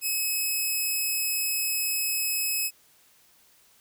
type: tone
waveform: 5% pulse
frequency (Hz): 2566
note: E7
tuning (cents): -47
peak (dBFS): -16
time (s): 0.01-2.71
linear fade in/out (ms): 50
effects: white hiss -60 dBFS RMS until 3.8 s